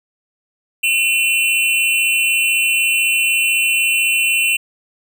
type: tone with amplitude modulation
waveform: square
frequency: 2714 Hz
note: E7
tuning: 50 cents sharp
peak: -10 dBFS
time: 0.83-4.57 s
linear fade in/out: 10 ms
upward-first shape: sine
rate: 266 Hz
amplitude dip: 90%
effects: none